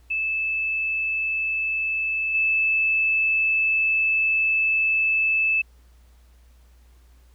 sine tone with level steps, 2622 Hz, E7, 10 cents flat, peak -22 / -18 dBFS, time 0.1-5.62 s, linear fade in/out 10 ms, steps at 2.34 s, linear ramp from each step 10 ms, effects added 60 Hz sine -50 dBFS peak until 7.34 s + pink hiss -63 dBFS RMS until 7.34 s

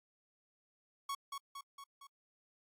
45% pulse tone with echo, 1110 Hz, C#6, 2 cents sharp, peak -37 dBFS, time 1.09-1.15 s, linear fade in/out 5 ms, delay 230 ms, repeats 4, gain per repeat -4 dB, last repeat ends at 2.07 s, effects AAC 64 kbps

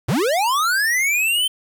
square linear sweep, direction up, 87.31 to 3123 Hz, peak -17 dBFS, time 0.08-1.48 s, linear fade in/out 10 ms, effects 8-bit

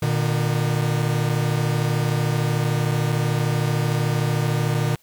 45% pulse tone pair together, 118.6 / 151.94 Hz, A#2 / D#3, +30 / -41 cents, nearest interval major third, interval 429 cents, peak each -22 dBFS, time 0.02-4.96 s, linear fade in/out 5 ms, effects white hiss -59 dBFS RMS until 5.02 s

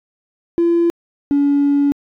triangle tone pair in turn, 340 / 284.3 Hz, F4 / C#4, -46 / +44 cents, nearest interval minor third, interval 310 cents, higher first, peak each -8 dBFS, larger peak neither, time 0.58-0.9 / 1.31-1.92 s, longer second, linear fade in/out 0 ms, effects tanh soft clip ceiling -8 dBFS

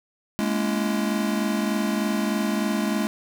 square chord, A# half-diminished seventh, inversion third, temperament just, 209.8 / 233.1 / 279.7 / 335.6 Hz, G#3 / A#3 / C#4 / E4, +18 / 0 / +16 / +31 cents, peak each -25 / -31 / -31 / -31 dBFS, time 0.39-3.07 s, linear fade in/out 0 ms, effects none

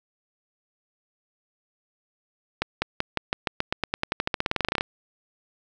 accelerating click train, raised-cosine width 0.3 ms, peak -7 dBFS, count 26, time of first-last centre 2.62-4.809 s, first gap 200 ms, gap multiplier 0.92, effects none

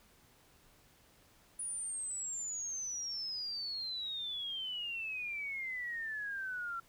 sine exponential sweep, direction down, 9810 to 1351 Hz, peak -37 dBFS, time 1.59-6.8 s, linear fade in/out 5 ms, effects pink hiss -65 dBFS RMS until 6.88 s

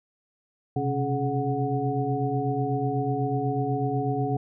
sine tone cluster, 127.1 / 135.2 / 276.7 / 423 / 736 Hz, C3 / C#3 / C#4 / G#4 / F#5, -50 / -43 / -3 / +32 / -9 cents, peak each -30 dBFS, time 0.76-4.37 s, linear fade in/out 5 ms, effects none

